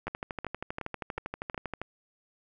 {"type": "two click trains", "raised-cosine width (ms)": 0.5, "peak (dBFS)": [-19, -20], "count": [23, 5], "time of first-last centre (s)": [[0.07, 1.816], [0.08, 1.545]], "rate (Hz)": [12.6, 2.73], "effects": []}